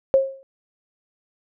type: tone with exponential decay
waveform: sine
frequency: 538 Hz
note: C5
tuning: 48 cents sharp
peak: -9 dBFS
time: 0.14-0.43 s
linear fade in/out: 0 ms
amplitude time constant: 63 ms
effects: none